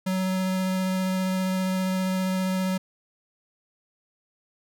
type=tone with vibrato; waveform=square; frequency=187.1 Hz; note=F#3; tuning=20 cents sharp; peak=-24 dBFS; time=0.06-2.78 s; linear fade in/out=10 ms; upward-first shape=sine; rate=15 Hz; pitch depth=9 cents each way; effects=none